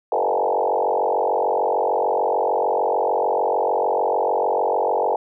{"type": "tone with frequency modulation", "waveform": "sine", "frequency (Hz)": 659.3, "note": "E5", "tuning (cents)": 0, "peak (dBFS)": -17, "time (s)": [0.12, 5.16], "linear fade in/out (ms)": 2, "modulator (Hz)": 46.7, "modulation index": 5.2, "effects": []}